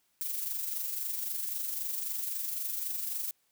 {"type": "noise with amplitude modulation", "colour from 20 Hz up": "violet", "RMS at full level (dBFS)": -33, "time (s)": [0.21, 3.31], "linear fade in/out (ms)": 0, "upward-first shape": "sine", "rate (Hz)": 23.8, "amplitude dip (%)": 45, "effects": ["white hiss -73 dBFS RMS until 3.51 s"]}